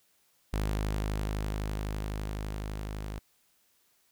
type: tone with level ramp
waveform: sawtooth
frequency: 51.91 Hz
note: G#1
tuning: in tune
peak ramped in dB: -24 to -32 dBFS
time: 0.53-3.19 s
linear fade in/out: 0 ms
effects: white hiss -69 dBFS RMS until 4.11 s